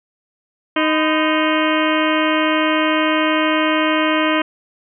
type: harmonic tone with a mistuned harmonic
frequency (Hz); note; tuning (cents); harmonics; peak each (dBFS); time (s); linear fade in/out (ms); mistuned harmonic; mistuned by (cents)
311.1; D#4; 0; 1 / 2 / 3 / 4 / 5 / 6 / 7 / 8 / 9 / 10; -18 / -21 / -23 / -24 / -25 / -26 / -26 / -27 / -28 / -28; 0.76-4.42; 5; 3; +140
effects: none